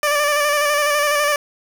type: tone with vibrato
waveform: 15% pulse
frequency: 587.3 Hz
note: D5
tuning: in tune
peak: -9 dBFS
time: 0.03-1.36 s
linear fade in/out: 2 ms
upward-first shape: square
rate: 12 Hz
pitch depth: 29 cents each way
effects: 7-bit